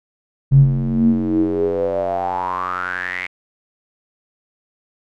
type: tone with band-pass filter sweep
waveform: square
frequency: 45.39 Hz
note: F#1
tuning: 32 cents flat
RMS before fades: -18 dBFS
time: 0.51-3.27 s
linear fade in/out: 10 ms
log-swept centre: 130 to 2200 Hz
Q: 9.6
effects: none